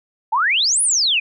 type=exponential two-way sweep; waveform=sine; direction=up then down; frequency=830.6 to 10480 to 2388 Hz; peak=-14 dBFS; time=0.32-1.2 s; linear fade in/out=10 ms; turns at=0.82 s; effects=none